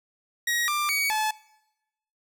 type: tone with pitch steps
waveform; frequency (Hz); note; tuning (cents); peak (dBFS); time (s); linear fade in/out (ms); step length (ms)
sawtooth; 1895 / 1187 / 2254 / 863; A#6 / D6 / C#7 / A5; +28 / +18 / +28 / -34; -20; 0.47-1.31; 5; 210
effects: noise-tail reverb RT60 0.9 s tail -21 dB re dry